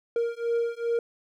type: beating tone pair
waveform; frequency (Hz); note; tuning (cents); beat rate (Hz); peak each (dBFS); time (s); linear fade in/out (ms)
triangle; 466.2 / 468.7; A#4 / A#4; 0 / +9; 2.5; -26; 0.16-0.99; 2
effects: none